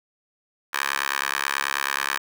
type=tone with high-pass filter; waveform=10% pulse; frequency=69.3 Hz; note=C#2; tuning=in tune; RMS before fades=-26 dBFS; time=0.73-2.18 s; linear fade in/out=10 ms; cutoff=1400 Hz; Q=2.1; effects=none